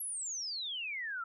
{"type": "exponential sweep", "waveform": "sine", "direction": "down", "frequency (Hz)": [11540, 1315], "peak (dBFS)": -36, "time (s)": [0, 1.24], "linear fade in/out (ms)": 5, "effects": []}